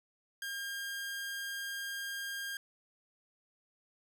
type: tone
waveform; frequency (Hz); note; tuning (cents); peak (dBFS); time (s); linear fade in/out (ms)
sawtooth; 1610; G6; +46; -34; 0.42-2.57; 2
effects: none